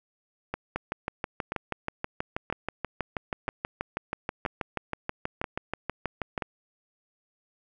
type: two click trains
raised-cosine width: 0.5 ms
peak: -15 / -14 dBFS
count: 7 / 36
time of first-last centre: 0.54-6.422 / 0.76-6.378 s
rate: 1.02 / 6.23 Hz
effects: none